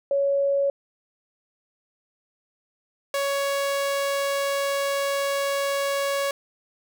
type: tone pair in turn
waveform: sine / sawtooth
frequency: 558 / 558 Hz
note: C#5 / C#5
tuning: +11 / +11 cents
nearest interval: unison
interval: 0 cents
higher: neither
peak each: -19 dBFS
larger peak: neither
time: 0.11-0.7 / 3.14-6.31 s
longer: second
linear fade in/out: 2 ms
effects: none